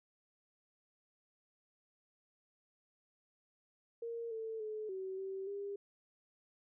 sine tone with pitch steps, 464.4 / 445.4 / 429.9 / 379.3 / 385 / 401.6 Hz, A#4 / A4 / A4 / F#4 / G4 / G4, -7 / +21 / -40 / +43 / -31 / +42 cents, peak -39 dBFS, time 4.02-5.76 s, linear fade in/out 5 ms, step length 290 ms, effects none

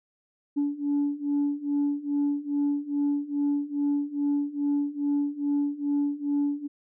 sine beating tone pair, 286 / 288.4 Hz, D4 / D4, -46 / -31 cents, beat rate 2.4 Hz, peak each -27 / -25 dBFS, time 0.56-6.68 s, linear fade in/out 20 ms, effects tanh soft clip ceiling -19 dBFS

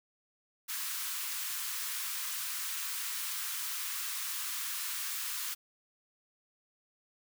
white high-pass noise, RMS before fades -37 dBFS, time 0.68-5.55 s, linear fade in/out 20 ms, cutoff 1000 Hz, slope 48 dB/octave, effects none

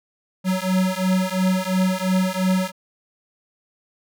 square beating tone pair, 185 / 187.9 Hz, F#3 / F#3, 0 / +27 cents, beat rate 2.9 Hz, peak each -22 dBFS, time 0.44-2.72 s, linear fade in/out 50 ms, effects none

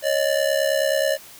square ring-modulated tone, 587.3 Hz, D5, in tune, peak -16 dBFS, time 0.02-1.18 s, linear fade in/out 50 ms, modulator 34.7 Hz, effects white hiss -44 dBFS RMS until 1.39 s

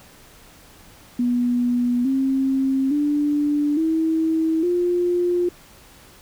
sine tone with pitch steps, 243.8 / 267.4 / 293.3 / 321.7 / 352.8 Hz, B3 / C4 / D4 / E4 / F4, -22 / +38 / -2 / -42 / +18 cents, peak -17 dBFS, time 1.19-5.49 s, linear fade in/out 5 ms, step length 860 ms, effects pink hiss -48 dBFS RMS until 6.21 s

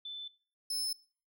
sine / sawtooth tone pair in turn, 3520 / 5249 Hz, A7 / E8, 0 / -8 cents, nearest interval perfect fifth, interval 692 cents, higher second, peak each -39 / -30 dBFS, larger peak second, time 0.05-0.28 / 0.7-0.93 s, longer neither, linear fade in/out 5 ms, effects noise-tail reverb RT60 0.4 s tail -20 dB re dry

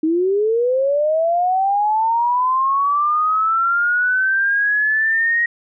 sine linear sweep, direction up, 308.2 to 1890 Hz, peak -14 dBFS, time 0.03-5.46 s, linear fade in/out 5 ms, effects none

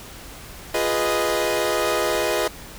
sawtooth chord, F half-diminished seventh, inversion none, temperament equal, 349.2 / 415.3 / 493.9 / 622.3 Hz, F4 / Ab4 / Cb5 / Eb5, 0 / 0 / 0 / 0 cents, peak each -23 / -22 / -22 / -20 dBFS, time 0.74-2.48 s, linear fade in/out 5 ms, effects added 50 Hz sine -46 dBFS peak until 2.78 s + pink hiss -40 dBFS RMS until 2.78 s

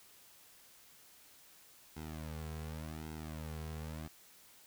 sawtooth tone with flanger, 78.3 Hz, D#2, 11 cents sharp, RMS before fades -44 dBFS, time 1.96-4.08 s, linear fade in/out 10 ms, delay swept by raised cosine 1.7 to 3.4 ms, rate 0.88 Hz, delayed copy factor -1, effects white hiss -61 dBFS RMS until 4.66 s

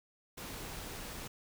pink noise, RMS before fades -44 dBFS, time 0.37-1.28 s, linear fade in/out 10 ms, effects none

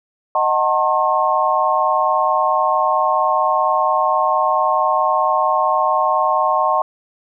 sine chord, D# diminished seventh, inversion none, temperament just, 622.3 / 746.7 / 896 / 1075.3 Hz, D#5 / F#5 / A5 / C6, 0 / +16 / +31 / +47 cents, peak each -20 / -20 / -20 / -17 dBFS, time 0.35-6.82 s, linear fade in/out 2 ms, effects none

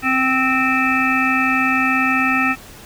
harmonic tone with a mistuned harmonic, 261.6 Hz, C4, in tune, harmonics 1 / 3 / 5 / 7 / 9 / 10, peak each -20 / -25 / -20 / -21 / -24 / -21 dBFS, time 0.02-2.56 s, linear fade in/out 50 ms, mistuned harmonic 3, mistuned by -16 cents, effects pink hiss -40 dBFS RMS until 2.85 s

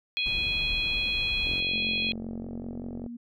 harmonic tone, 830.6 Hz, G#5, in tune, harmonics 3 / 4 / 5, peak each -28 / -30 / -34 dBFS, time 0.17-2.12 s, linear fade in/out 0 ms
brown noise, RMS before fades -37 dBFS, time 0.26-1.6 s, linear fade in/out 2 ms
click train, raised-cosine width 2 ms, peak -26 dBFS, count 73, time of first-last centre 1.47-3.063 s, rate 45.2 Hz
sine tone with pitch glide, 220 to 237.2 Hz, A3 to A#3, 0 to +30 cents, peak -36 dBFS, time 1.73-3.17 s, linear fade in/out 10 ms, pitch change +130 cents, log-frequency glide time 1.94-2.76 s
effects none

